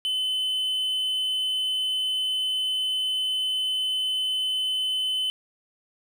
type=tone; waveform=triangle; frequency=3036 Hz; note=F#7; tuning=44 cents sharp; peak=-22 dBFS; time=0.05-5.3 s; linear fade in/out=0 ms; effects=none